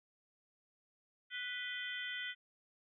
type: harmonic tone with a mistuned harmonic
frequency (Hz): 493.9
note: B4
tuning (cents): 0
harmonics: 3 / 4 / 5 / 6 / 7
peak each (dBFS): -45 / -43 / -51 / -45 / -50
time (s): 1.3-2.35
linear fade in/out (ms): 50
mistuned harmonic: 6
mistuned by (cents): +87
effects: none